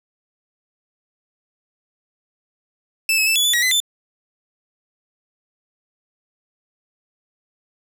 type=tone with pitch steps; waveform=sawtooth; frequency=2639 / 2576 / 2644 / 3416 / 3482 / 1907 / 2026 / 3532 Hz; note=E7 / E7 / E7 / G#7 / A7 / A#6 / B6 / A7; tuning=+1 / -41 / +5 / +48 / -19 / +39 / +44 / +6 cents; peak=-12 dBFS; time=3.09-3.802 s; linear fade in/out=2 ms; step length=89 ms; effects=none